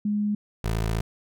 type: tone pair in turn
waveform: sine / 20% pulse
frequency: 207.9 / 55.07 Hz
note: G#3 / A1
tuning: +2 / +2 cents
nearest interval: octave + major seventh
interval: 2300 cents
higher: first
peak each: -22 / -19 dBFS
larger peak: second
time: 0.05-0.35 / 0.64-1.01 s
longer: second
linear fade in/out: 5 ms
effects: none